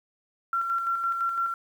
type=tone with tremolo; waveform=sine; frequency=1364 Hz; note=F6; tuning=41 cents flat; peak=-23 dBFS; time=0.53-1.54 s; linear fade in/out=2 ms; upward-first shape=square; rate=5.9 Hz; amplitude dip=40%; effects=9-bit